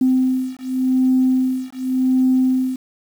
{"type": "beating tone pair", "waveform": "sine", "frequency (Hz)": [257.7, 258.58], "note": ["C4", "C4"], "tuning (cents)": [-26, -20], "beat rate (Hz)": 0.88, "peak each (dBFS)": -17, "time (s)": [0.01, 2.76], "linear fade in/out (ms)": 5, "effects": ["tanh soft clip ceiling -7 dBFS", "7-bit"]}